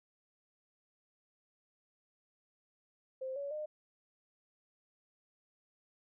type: tone with pitch steps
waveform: sine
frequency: 523.3 / 564.1 / 608.1 Hz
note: C5 / C#5 / D#5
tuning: 0 / +30 / -40 cents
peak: -37 dBFS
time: 3.21-3.66 s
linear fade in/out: 10 ms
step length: 150 ms
effects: none